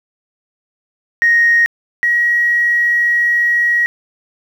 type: tone pair in turn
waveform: sine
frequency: 1869 / 1902.8 Hz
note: A#6 / A#6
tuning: +4 / +35 cents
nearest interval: unison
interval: 31 cents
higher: second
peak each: -7 / -10 dBFS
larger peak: first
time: 1.22-1.66 / 2.03-3.86 s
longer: second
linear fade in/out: 0 ms
effects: tanh soft clip ceiling -3 dBFS + 7-bit